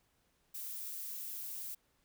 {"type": "noise", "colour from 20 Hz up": "violet", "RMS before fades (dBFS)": -43, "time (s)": [0.54, 1.75], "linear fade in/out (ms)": 10, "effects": ["pink hiss -75 dBFS RMS until 2.04 s"]}